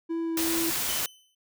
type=tone with vibrato; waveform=triangle; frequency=329.6 Hz; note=E4; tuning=in tune; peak=-25 dBFS; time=0.09-0.71 s; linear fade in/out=20 ms; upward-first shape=sine; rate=2.6 Hz; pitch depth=10 cents each way
type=noise; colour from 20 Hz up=white; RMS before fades=-29 dBFS; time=0.37-1.06 s; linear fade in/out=2 ms
type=tone with exponential decay; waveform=sawtooth; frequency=3039 Hz; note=F#7; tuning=46 cents sharp; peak=-28 dBFS; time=0.89-1.35 s; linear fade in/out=5 ms; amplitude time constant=100 ms
effects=none